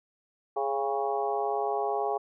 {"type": "harmonic tone with a mistuned harmonic", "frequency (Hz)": 138.59, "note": "C#3", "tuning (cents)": 0, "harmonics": [3, 4, 5, 6, 7, 8], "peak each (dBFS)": [-31, -37, -32, -31, -41, -38], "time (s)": [0.56, 2.18], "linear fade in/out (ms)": 10, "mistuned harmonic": 6, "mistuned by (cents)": -38, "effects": []}